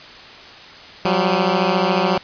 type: beating tone pair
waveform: 10% pulse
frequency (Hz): 178.8 / 192.8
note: F3 / G3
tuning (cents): +41 / -28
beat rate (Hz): 14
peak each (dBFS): -10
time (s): 1.05-2.18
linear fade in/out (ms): 2
effects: white hiss -39 dBFS RMS until 2.23 s + resampled to 11025 Hz